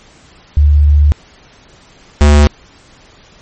sine / square tone pair in turn, 73.42 / 73.42 Hz, D2 / D2, 0 / 0 cents, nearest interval unison, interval 0 cents, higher neither, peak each -4 dBFS, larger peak neither, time 0.57-1.12 / 2.21-2.47 s, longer first, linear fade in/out 0 ms, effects pink hiss -43 dBFS RMS until 3.41 s + MP3 32 kbps

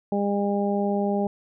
harmonic tone, 201.9 Hz, G#3, 49 cents flat, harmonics 1 / 2 / 3 / 4, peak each -24 / -27 / -29 / -30 dBFS, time 0.12-1.27 s, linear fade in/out 2 ms, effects none

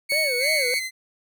30% pulse tone with tremolo, 2217 Hz, C#7, in tune, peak -17 dBFS, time 0.09-0.8 s, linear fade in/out 20 ms, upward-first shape sine, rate 2.9 Hz, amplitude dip 35%
triangle tone with vibrato, 554.4 Hz, C#5, in tune, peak -24 dBFS, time 0.12-0.74 s, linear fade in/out 0 ms, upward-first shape sine, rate 3.1 Hz, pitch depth 230 cents each way
sawtooth tone, 2056 Hz, C7, 31 cents flat, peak -24 dBFS, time 0.39-0.91 s, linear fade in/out 50 ms
effects none

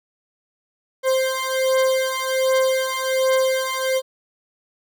40% pulse beating tone pair, 523.3 / 524.6 Hz, C5 / C5, 0 / +4 cents, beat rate 1.3 Hz, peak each -20 dBFS, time 1.03-4.02 s, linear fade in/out 50 ms, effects none

